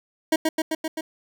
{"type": "tone with echo", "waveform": "25% pulse", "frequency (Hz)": 317.5, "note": "D#4", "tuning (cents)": 35, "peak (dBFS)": -13, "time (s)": [0.32, 0.36], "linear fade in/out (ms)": 5, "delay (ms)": 130, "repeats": 5, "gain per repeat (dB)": -2, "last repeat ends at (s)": 1.01, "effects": []}